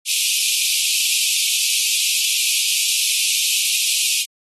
pink high-pass noise, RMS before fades -19 dBFS, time 0.05-4.26 s, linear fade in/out 50 ms, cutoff 2400 Hz, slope 96 dB/octave, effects AAC 32 kbps

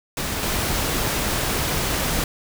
pink noise with level steps, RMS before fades -26 / -23 dBFS, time 0.17-2.24 s, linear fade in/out 2 ms, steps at 0.43 s, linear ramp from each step 2 ms, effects none

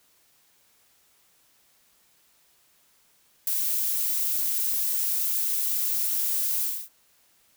violet noise with ADSR envelope, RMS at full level -24 dBFS, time 3.47-6.89 s, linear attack 4 ms, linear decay 18 ms, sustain -2 dB, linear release 270 ms, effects white hiss -63 dBFS RMS until 7.56 s

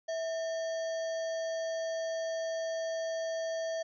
harmonic tone with a mistuned harmonic, 653 Hz, E5, 17 cents flat, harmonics 1 / 3 / 5 / 7 / 9 / 10, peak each -32 / -45 / -51 / -51 / -51 / -58 dBFS, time 0.08-3.83 s, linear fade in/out 10 ms, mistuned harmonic 3, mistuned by -140 cents, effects none

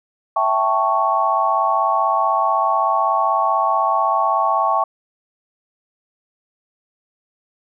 sine chord, A dominant seventh, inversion second, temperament equal, 659.3 / 784 / 880 / 1108.7 Hz, E5 / G5 / A5 / C#6, 0 / 0 / 0 / 0 cents, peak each -22 / -21 / -21 / -18 dBFS, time 0.36-4.84 s, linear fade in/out 5 ms, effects none

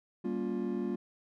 triangle chord, G half-diminished seventh, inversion none, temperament just, 196 / 235.2 / 282.2 / 352.8 Hz, G3 / Bb3 / Db4 / F4, 0 / +16 / +31 / +18 cents, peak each -35 / -34 / -38 / -34 dBFS, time 0.24-0.96 s, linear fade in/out 10 ms, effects none

